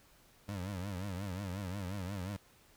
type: tone with vibrato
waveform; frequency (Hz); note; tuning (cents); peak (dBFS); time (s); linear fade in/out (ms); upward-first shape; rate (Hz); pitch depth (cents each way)
25% pulse; 95.4; G2; -47; -34; 0.48-2.37; 10; triangle; 5.6; 170
effects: pink hiss -64 dBFS RMS until 2.76 s